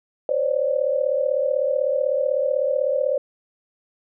sine tone cluster, 516 / 552 / 592 Hz, C5 / C#5 / D5, -24 / -7 / +14 cents, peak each -23 dBFS, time 0.29-3.18 s, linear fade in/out 2 ms, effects none

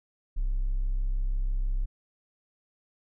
triangle tone, 33.04 Hz, C1, 18 cents sharp, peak -21 dBFS, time 0.36-1.86 s, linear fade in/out 20 ms, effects tanh soft clip ceiling -21 dBFS

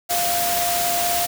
sine tone in noise, 699 Hz, F5, 1 cent sharp, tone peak -22 dBFS, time 0.09-1.27 s, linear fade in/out 20 ms, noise white, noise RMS -23 dBFS, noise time 0.09-1.27 s, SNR -2 dB, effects none

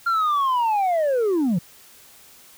sine linear sweep, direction down, 1396.9 to 156.4 Hz, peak -15 dBFS, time 0.06-1.59 s, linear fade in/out 10 ms, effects tanh soft clip ceiling -17 dBFS + white hiss -49 dBFS RMS until 2.57 s

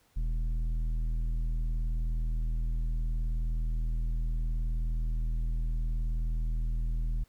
sine tone with tanh clipping, 40.36 Hz, E1, 36 cents flat, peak -29 dBFS, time 0.16-7.24 s, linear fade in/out 10 ms, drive 9 dB, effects pink hiss -67 dBFS RMS until 7.28 s

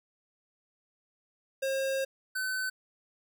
square tone pair in turn, 537 / 1518.9 Hz, C5 / F#6, +45 / +45 cents, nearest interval octave + tritone, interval 1800 cents, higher second, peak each -29 / -31 dBFS, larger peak first, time 1.62-2.05 / 2.35-2.7 s, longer first, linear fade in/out 10 ms, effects none

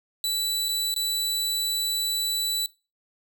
sawtooth tone with dropouts, 3960 Hz, B7, 4 cents sharp, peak -21 dBFS, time 0.24-2.66 s, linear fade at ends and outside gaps 1 ms, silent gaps 0.685-0.689 / 0.941-0.962 s, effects noise-tail reverb RT60 0.3 s tail -21 dB re dry

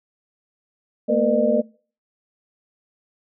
sine tone cluster, 220.4 / 239.7 / 462.3 / 505 / 606 Hz, A3 / A#3 / A#4 / B4 / D#5, +3 / +48 / -14 / +39 / -46 cents, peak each -24 / -23 / -23 / -26 / -19 dBFS, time 1.08-1.62 s, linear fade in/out 20 ms, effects noise-tail reverb RT60 0.4 s tail -22 dB re dry

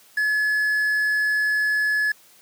triangle tone with quantisation, 1706 Hz, G#6, 46 cents sharp, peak -17 dBFS, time 0.17-2.12 s, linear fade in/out 5 ms, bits 7, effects white hiss -53 dBFS RMS until 2.41 s + high-pass 150 Hz 12 dB/octave

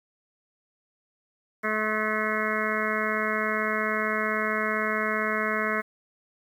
harmonic tone, 215.6 Hz, A3, 35 cents flat, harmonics 1 / 2 / 3 / 5 / 6 / 7 / 8 / 9 / 10, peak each -33 / -33 / -33 / -33 / -33 / -33 / -33 / -33 / -33 dBFS, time 1.63-5.82 s, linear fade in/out 20 ms, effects 9-bit

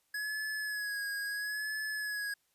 square tone with vibrato, 1682 Hz, G#6, 22 cents sharp, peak -35 dBFS, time 0.14-2.34 s, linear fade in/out 5 ms, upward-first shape sine, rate 0.75 Hz, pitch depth 43 cents each way, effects white hiss -75 dBFS RMS until 2.54 s + resampled to 32000 Hz

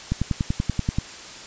click train, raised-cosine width 5 ms, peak -9 dBFS, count 10, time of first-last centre 0.12-0.985 s, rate 10.4 Hz, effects white hiss -39 dBFS RMS until 1.46 s + resampled to 16000 Hz

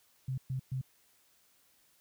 sine tone bursts, 130.81 Hz, C3, in tune, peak -32 dBFS, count 3, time 0.28-0.814 s, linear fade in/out 5 ms, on 98 ms, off 120 ms, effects white hiss -68 dBFS RMS until 2 s

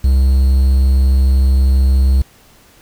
triangle tone with quantisation, 66.4 Hz, C2, 26 cents sharp, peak -6 dBFS, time 0.04-2.22 s, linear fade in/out 5 ms, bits 6, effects pink hiss -47 dBFS RMS until 2.81 s

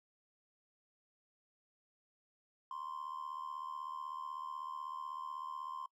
triangle tone with amplitude modulation, 1046.5 Hz, C6, in tune, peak -35 dBFS, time 2.71-5.86 s, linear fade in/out 2 ms, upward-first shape sine, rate 76.1 Hz, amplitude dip 85%, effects noise-tail reverb RT60 0.1 s tail -24 dB re dry + tanh soft clip ceiling -34 dBFS

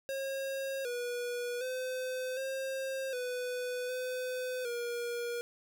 square tone with pitch steps, 541 / 485.2 / 512 / 533 / 497.2 / 506 / 476.4 Hz, C#5 / B4 / C5 / C5 / B4 / B4 / A#4, -42 / -31 / -38 / +32 / +12 / +42 / +38 cents, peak -35 dBFS, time 0.09-5.41 s, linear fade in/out 0 ms, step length 760 ms, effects none

